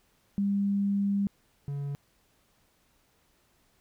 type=tone pair in turn; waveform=sine / triangle; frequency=200 / 141.62 Hz; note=G3 / C#3; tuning=+35 / +37 cents; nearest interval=tritone; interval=598 cents; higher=first; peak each=-24 / -29 dBFS; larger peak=first; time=0.38-1.27 / 1.68-1.95 s; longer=first; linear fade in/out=0 ms; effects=pink hiss -68 dBFS RMS until 3.8 s